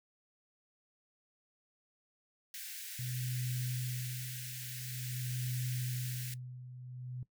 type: high-pass noise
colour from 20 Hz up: white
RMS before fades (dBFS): -45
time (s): 2.54-6.34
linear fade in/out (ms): 2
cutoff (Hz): 1500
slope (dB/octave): 96
type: tone with tremolo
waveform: sine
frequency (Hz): 125.4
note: B2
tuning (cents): +27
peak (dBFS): -34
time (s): 2.99-7.23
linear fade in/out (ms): 2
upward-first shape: sine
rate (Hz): 0.47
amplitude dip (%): 75
effects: noise-tail reverb RT60 0.1 s tail -17 dB re dry